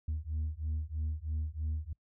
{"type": "beating tone pair", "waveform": "sine", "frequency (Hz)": [76, 79.1], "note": ["D#2", "D#2"], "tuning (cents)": [-40, 29], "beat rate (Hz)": 3.1, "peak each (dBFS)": [-34, -34], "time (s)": [0.08, 1.93], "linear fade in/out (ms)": 5, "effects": ["noise-tail reverb RT60 0.1 s tail -26 dB re dry", "tanh soft clip ceiling -29 dBFS"]}